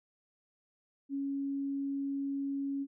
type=tone; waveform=sine; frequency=277.2 Hz; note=C#4; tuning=in tune; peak=-32 dBFS; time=1.09-2.87 s; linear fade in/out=50 ms; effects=none